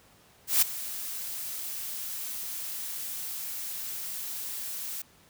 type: noise with ADSR envelope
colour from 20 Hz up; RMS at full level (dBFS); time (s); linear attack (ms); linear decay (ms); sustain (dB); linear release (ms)
blue; -20; 0.47-5.02; 150; 10; -16; 5
effects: pink hiss -59 dBFS RMS until 5.29 s + high-pass 60 Hz 12 dB/octave